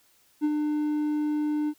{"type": "tone with ADSR envelope", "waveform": "triangle", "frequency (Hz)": 300, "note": "D4", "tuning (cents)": 37, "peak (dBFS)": -18, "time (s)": [0.41, 1.74], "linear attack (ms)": 34, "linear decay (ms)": 45, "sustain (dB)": -4, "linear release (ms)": 56, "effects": ["white hiss -63 dBFS RMS until 1.78 s"]}